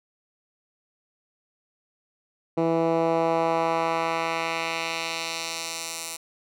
10% pulse tone with band-pass filter sweep, 164.81 Hz, E3, in tune, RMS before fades -26 dBFS, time 2.57-6.17 s, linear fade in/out 10 ms, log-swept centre 360 to 9100 Hz, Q 0.97, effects none

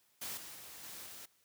white noise with level steps, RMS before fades -42 / -49 / -51 / -48 / -50 dBFS, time 0.21-1.26 s, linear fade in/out 10 ms, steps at 0.37 / 0.54 / 0.83 / 1.06 s, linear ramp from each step 5 ms, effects white hiss -72 dBFS RMS until 1.44 s + high-pass 60 Hz 12 dB/octave

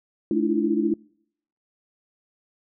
sine tone cluster, 215.5 / 293.1 / 325.7 / 340.3 Hz, A3 / D4 / E4 / F4, -36 / -3 / -21 / -45 cents, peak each -25 dBFS, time 0.31-0.94 s, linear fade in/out 2 ms, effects noise-tail reverb RT60 0.7 s tail -26 dB re dry

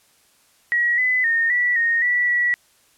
sine tone with pitch steps, 1913 / 2009 / 1838 / 1953 / 1856 / 1954 / 1940 Hz, A#6 / B6 / A#6 / B6 / A#6 / B6 / B6, +44 / +29 / -25 / -20 / -8 / -19 / -31 cents, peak -16 dBFS, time 0.72-2.54 s, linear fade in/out 0 ms, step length 260 ms, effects white hiss -58 dBFS RMS until 2.97 s + low-pass 12000 Hz 12 dB/octave

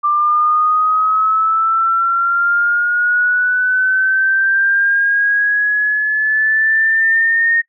sine linear sweep, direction up, 1181 to 1849 Hz, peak -11 dBFS, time 0.03-7.62 s, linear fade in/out 20 ms, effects noise-tail reverb RT60 0.1 s tail -18 dB re dry

